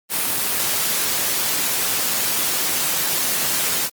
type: noise with amplitude modulation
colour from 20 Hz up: white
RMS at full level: -19 dBFS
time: 0.09-3.9 s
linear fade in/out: 50 ms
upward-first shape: sine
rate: 184 Hz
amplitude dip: 40%
effects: high-pass 100 Hz 12 dB/octave + Opus 24 kbps